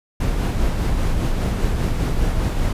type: noise with tremolo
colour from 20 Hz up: brown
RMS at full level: -18 dBFS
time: 0.2-2.73 s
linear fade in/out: 5 ms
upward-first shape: sine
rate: 5 Hz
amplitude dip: 30%
effects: resampled to 32000 Hz